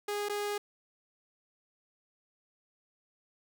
sawtooth tone with dropouts, 412 Hz, G#4, 14 cents flat, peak -28 dBFS, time 0.08-0.58 s, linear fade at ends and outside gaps 5 ms, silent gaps 0.287-0.295 s, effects none

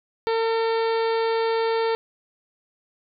harmonic tone, 452.8 Hz, A4, 50 cents sharp, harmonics 1 / 2 / 3 / 4 / 5 / 6 / 7 / 8 / 9 / 10, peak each -21 / -27 / -34 / -36 / -38 / -43 / -43 / -41 / -43 / -41 dBFS, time 0.27-1.95 s, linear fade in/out 0 ms, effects none

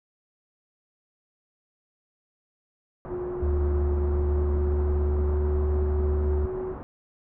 pink low-pass noise, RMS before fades -38 dBFS, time 3.05-6.83 s, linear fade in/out 0 ms, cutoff 1200 Hz, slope 24 dB/octave
sine tone with pitch glide, 360 to 372.3 Hz, F#4 to F#4, -47 to +11 cents, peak -29 dBFS, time 3.07-6.76 s, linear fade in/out 50 ms, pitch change +58 cents, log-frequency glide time 3.76-5.68 s
triangle tone, 73.7 Hz, D2, 7 cents sharp, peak -20 dBFS, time 3.42-6.46 s, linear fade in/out 5 ms
effects none

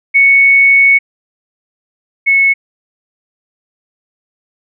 sine tone pair in turn, 2217 / 2199 Hz, C#7 / C#7, 0 / -14 cents, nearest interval unison, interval 14 cents, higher first, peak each -4 / -6 dBFS, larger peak first, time 0.14-0.99 / 2.26-2.54 s, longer first, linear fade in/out 20 ms, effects none

